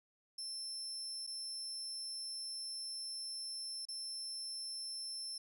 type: tone with dropouts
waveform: 35% pulse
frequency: 5330 Hz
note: E8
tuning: 18 cents sharp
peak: -39 dBFS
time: 0.38-5.38 s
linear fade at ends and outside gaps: 5 ms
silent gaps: 1.267-1.273 / 3.854-3.885 s
effects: none